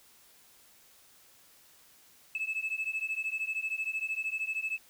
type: beating tone pair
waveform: sine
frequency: 2600 / 2613 Hz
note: E7 / E7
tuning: -24 / -16 cents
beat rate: 13 Hz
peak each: -33 / -33 dBFS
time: 2.35-4.78 s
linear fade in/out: 2 ms
effects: tanh soft clip ceiling -27 dBFS + white hiss -60 dBFS RMS until 4.89 s